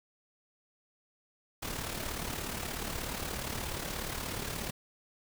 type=noise with amplitude modulation; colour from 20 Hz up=pink; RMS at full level=-35 dBFS; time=1.62-4.71 s; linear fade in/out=10 ms; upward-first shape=sine; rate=36.8 Hz; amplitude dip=55%; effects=none